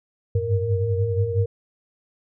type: tone cluster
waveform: sine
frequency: 95.6 / 100.4 / 106.1 / 466.5 Hz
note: G2 / G2 / G#2 / A#4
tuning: -43 / +42 / +38 / +1 cents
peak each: -25 dBFS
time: 0.35-1.46 s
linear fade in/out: 5 ms
effects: none